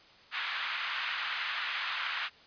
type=band-pass noise; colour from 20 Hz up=pink; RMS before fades=-35 dBFS; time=0.31-2.3 s; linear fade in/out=50 ms; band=1200 to 3600 Hz; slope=24 dB/octave; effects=white hiss -57 dBFS RMS until 2.46 s + resampled to 11025 Hz